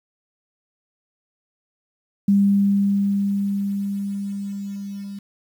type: tone with level ramp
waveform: sine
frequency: 199.7 Hz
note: G3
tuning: 32 cents sharp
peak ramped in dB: -12 to -30 dBFS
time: 2.28-5.19 s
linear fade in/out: 5 ms
effects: 8-bit